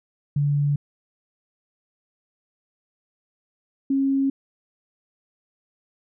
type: tone pair in turn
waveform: sine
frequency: 144.2 / 272.2 Hz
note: D3 / C#4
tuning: -31 / -31 cents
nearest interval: major seventh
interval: 1100 cents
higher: second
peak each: -18 dBFS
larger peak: neither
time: 0.36-0.76 / 3.9-4.3 s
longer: neither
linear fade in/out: 5 ms
effects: none

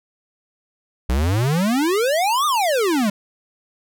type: exponential two-way sweep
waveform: square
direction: up then down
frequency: 58.27 to 1244.5 to 194.5 Hz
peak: -17 dBFS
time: 1.09-3.1 s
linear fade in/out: 5 ms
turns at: 2.46 s
effects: none

